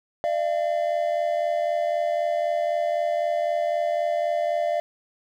triangle tone pair together, 599 / 682.9 Hz, D5 / F5, +34 / -39 cents, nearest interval major second, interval 227 cents, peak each -23 / -22 dBFS, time 0.24-4.8 s, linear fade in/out 0 ms, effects none

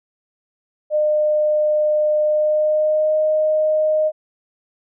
sine tone with pitch glide, 606 to 618.4 Hz, D#5 to D#5, -46 to -11 cents, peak -14 dBFS, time 0.9-4.12 s, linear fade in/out 50 ms, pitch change +35 cents, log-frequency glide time 2.23-3.16 s, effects none

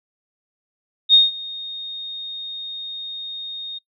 sine tone with ADSR envelope, 3700 Hz, A#7, 14 cents flat, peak -6 dBFS, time 1.09-3.79 s, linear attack 48 ms, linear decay 170 ms, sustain -22 dB, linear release 15 ms, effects noise-tail reverb RT60 0.1 s tail -24 dB re dry

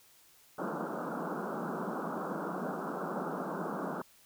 pink band-pass noise, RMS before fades -37 dBFS, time 0.58-4.02 s, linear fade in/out 5 ms, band 160 to 1500 Hz, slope 96 dB/octave, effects white hiss -62 dBFS RMS until 4.25 s

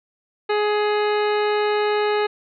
harmonic tone, 418.8 Hz, G#4, 15 cents sharp, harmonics 1 / 2 / 3 / 4 / 5 / 6 / 7 / 9 / 10, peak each -19 / -25 / -29 / -31 / -33 / -35 / -36 / -38 / -39 dBFS, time 0.49-2.27 s, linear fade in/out 10 ms, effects none

